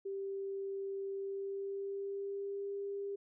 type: tone with pitch glide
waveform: sine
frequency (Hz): 392 to 399.5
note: G4 to G4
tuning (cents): 0 to +33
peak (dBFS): -37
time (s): 0.05-3.16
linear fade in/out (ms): 10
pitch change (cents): +33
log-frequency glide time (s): 1.13-2.72
effects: none